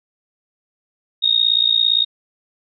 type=tone with amplitude modulation; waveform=sine; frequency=3729 Hz; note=A#7; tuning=in tune; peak=-9 dBFS; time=1.22-2.05 s; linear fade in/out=20 ms; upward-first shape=sine; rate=57.6 Hz; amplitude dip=90%; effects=none